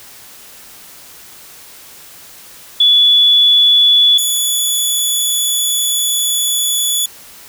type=tone pair in turn; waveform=sine / 15% pulse; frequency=3429 / 3429 Hz; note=A7 / A7; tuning=-45 / -45 cents; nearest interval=unison; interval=0 cents; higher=neither; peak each=-6 dBFS; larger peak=neither; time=2.8-4.18 / 4.18-7.06 s; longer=second; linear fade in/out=5 ms; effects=white hiss -38 dBFS RMS until 7.48 s